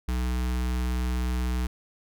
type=tone with notch filter; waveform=square; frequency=61.74 Hz; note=B1; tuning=in tune; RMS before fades=-27 dBFS; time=0.08-1.67 s; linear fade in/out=5 ms; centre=570 Hz; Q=1.9; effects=none